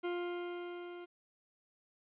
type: tone with level ramp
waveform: 40% pulse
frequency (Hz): 351.1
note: F4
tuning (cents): +9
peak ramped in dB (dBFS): -33 to -45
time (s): 0.03-1.06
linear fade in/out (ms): 20
effects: resampled to 8000 Hz + 12-bit